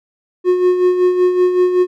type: tone with tremolo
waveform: triangle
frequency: 362.3 Hz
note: F#4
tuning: 36 cents flat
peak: -6 dBFS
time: 0.44-1.87 s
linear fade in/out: 50 ms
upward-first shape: sine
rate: 5.3 Hz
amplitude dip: 55%
effects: none